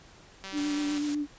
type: click train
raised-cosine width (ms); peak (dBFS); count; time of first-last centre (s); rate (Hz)
0.2; -23; 105; 0.44-0.979; 193
type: tone with vibrato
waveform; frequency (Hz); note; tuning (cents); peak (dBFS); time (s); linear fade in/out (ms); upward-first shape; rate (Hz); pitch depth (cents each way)
sine; 293.7; D4; 0; -27; 0.52-1.27; 50; sine; 8; 22
type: noise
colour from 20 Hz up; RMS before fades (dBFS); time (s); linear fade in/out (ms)
white; -39; 0.57-1.15; 5
effects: pink hiss -54 dBFS RMS until 1.38 s + resampled to 16000 Hz